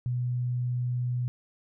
sine tone, 123.47 Hz, B2, in tune, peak -26 dBFS, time 0.06-1.28 s, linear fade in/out 0 ms, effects none

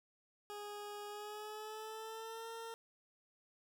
20% pulse tone with pitch glide, 413.5 to 456.2 Hz, G#4 to A#4, -8 to -37 cents, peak -40 dBFS, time 0.5-2.74 s, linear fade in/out 0 ms, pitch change +171 cents, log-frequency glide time 1.08-2.49 s, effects none

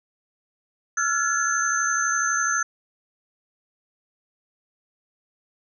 sine tone cluster, 1347 / 1419 / 1704 / 6240 Hz, E6 / F6 / G#6 / G8, +37 / +27 / +44 / -9 cents, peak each -26 dBFS, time 0.97-2.63 s, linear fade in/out 5 ms, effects none

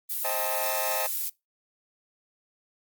violet noise, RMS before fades -30 dBFS, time 0.09-1.3 s, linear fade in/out 20 ms
sawtooth chord, A half-diminished seventh, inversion first, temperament just, 528 / 633.6 / 792 / 880 Hz, C5 / Eb5 / G5 / A5, +16 / +31 / +18 / 0 cents, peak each -31 / -29 / -31 / -31 dBFS, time 0.24-1.07 s, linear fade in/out 10 ms
effects noise-tail reverb RT60 0.2 s tail -22 dB re dry + Opus 32 kbps

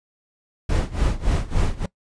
brown noise with tremolo, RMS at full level -17 dBFS, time 0.69-1.86 s, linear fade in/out 5 ms, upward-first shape sine, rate 3.5 Hz, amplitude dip 90%, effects noise-tail reverb RT60 0.1 s tail -21 dB re dry + resampled to 22050 Hz

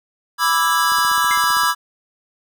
square chord, E dominant seventh, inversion second, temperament equal with one note detuned, 987.8 / 1174.7 / 1318.5 / 1646.9 Hz, B5 / D6 / E6 / G#6, 0 / 0 / 0 / -15 cents, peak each -21 dBFS, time 0.38-1.75 s, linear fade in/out 50 ms
click train, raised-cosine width 2 ms, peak -27 dBFS, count 12, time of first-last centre 0.92-1.634 s, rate 15.4 Hz
triangle tone with exponential decay, 2093 Hz, C7, in tune, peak -17 dBFS, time 1.31-1.48 s, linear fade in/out 1 ms, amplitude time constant 36 ms
effects none

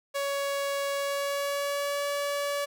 sawtooth tone with pitch glide, 560 to 571.4 Hz, C#5 to D5, +18 to -48 cents, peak -24 dBFS, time 0.14-2.66 s, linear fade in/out 20 ms, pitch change +34 cents, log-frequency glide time 0.91-2.06 s, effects none

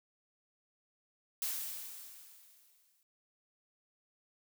blue noise with exponential decay, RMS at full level -35 dBFS, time 1.42-3.03 s, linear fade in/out 1 ms, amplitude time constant 350 ms, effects none

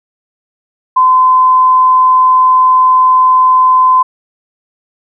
sine tone, 1025 Hz, C6, 36 cents flat, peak -4 dBFS, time 0.96-4.03 s, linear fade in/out 10 ms, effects none

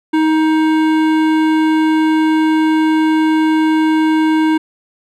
sine tone with hard clipping, 314.5 Hz, D#4, 19 cents sharp, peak -12 dBFS, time 0.13-4.58 s, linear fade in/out 10 ms, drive 15 dB, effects none

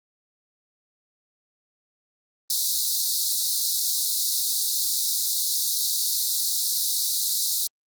pink high-pass noise, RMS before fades -24 dBFS, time 2.5-7.67 s, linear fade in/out 2 ms, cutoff 3800 Hz, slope 96 dB/octave, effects Opus 32 kbps

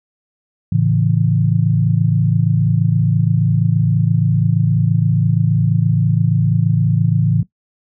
sine chord, A major, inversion none, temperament equal, 110 / 138.59 / 164.81 Hz, A2 / C#3 / E3, 0 / 0 / 0 cents, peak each -16 dBFS, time 0.72-7.43 s, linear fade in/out 5 ms, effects noise-tail reverb RT60 0.1 s tail -17 dB re dry

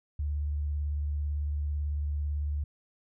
sine tone with vibrato, 73.42 Hz, D2, in tune, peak -28 dBFS, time 0.19-2.64 s, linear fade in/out 5 ms, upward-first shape sine, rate 18 Hz, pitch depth 33 cents each way, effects none

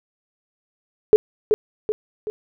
sine tone with echo, 427.3 Hz, G#4, 49 cents sharp, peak -6 dBFS, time 1.13-1.16 s, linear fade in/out 0 ms, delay 380 ms, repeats 3, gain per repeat -6 dB, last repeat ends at 2.3 s, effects none

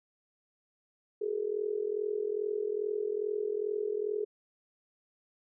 sine tone with amplitude modulation, 419.6 Hz, G#4, 18 cents sharp, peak -26 dBFS, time 1.21-4.25 s, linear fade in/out 10 ms, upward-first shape sine, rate 42.4 Hz, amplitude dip 85%, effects none

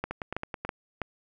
two click trains, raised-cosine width 0.5 ms, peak -18 / -15 dBFS, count 6 / 4, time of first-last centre 0.11-0.65 / 0.04-1.017 s, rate 9.26 / 3.07 Hz, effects none

